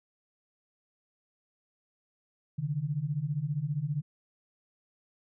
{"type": "beating tone pair", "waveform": "sine", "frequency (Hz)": [137.6, 152.6], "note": ["C#3", "D#3"], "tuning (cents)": [-12, -33], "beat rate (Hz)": 15, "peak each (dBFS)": [-33, -31], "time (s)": [2.58, 4.02], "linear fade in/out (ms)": 10, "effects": []}